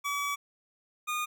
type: tone pair in turn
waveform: 25% pulse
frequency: 1142 / 1223.9 Hz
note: D6 / D#6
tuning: -49 / -29 cents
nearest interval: minor second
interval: 120 cents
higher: second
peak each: -26 / -26 dBFS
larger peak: neither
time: 0.04-0.36 / 1.07-1.26 s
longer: first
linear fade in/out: 20 ms
effects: none